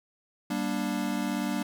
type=chord; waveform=square; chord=G minor; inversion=none; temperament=equal with one note detuned; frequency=196 / 237.3 / 293.7 Hz; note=G3 / Bb3 / D4; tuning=0 / +31 / 0 cents; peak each=-33 dBFS; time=0.5-1.63 s; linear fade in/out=5 ms; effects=none